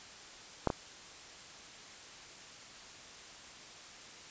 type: clicks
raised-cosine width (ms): 1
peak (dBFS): -13 / -18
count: 2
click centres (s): 0.673 / 0.702
effects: white hiss -51 dBFS RMS until 4.3 s + resampled to 16000 Hz